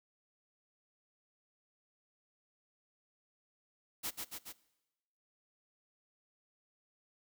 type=noise with echo; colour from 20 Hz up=white; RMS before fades=-38 dBFS; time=4.03-4.11 s; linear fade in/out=20 ms; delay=140 ms; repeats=3; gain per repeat=-3 dB; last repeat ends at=4.53 s; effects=noise-tail reverb RT60 1.0 s tail -20 dB re dry